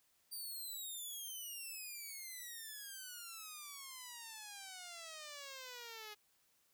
5% pulse exponential sweep, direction down, 4719 to 415.3 Hz, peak -37 dBFS, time 0.31-6.15 s, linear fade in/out 20 ms, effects white hiss -75 dBFS RMS until 6.73 s

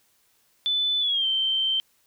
sine tone with pitch glide, 3500 to 3118 Hz, A7 to G7, -10 to -10 cents, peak -21 dBFS, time 0.66-1.8 s, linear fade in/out 0 ms, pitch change -200 cents, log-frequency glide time 1-1.26 s, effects white hiss -65 dBFS RMS until 2.06 s

